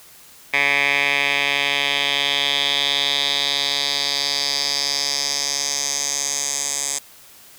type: tone with band-pass filter sweep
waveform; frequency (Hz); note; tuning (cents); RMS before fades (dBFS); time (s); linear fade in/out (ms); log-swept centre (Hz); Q
10% pulse; 141.5; C#3; +36; -21; 0.53-6.99; 10; 2300 to 7400; 3.7
effects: white hiss -46 dBFS RMS until 7.58 s